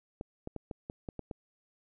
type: clicks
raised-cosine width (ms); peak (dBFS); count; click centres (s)
2; -25; 8; 0.211 / 0.474 / 0.563 / 0.712 / 0.899 / 1.088 / 1.193 / 1.312
effects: none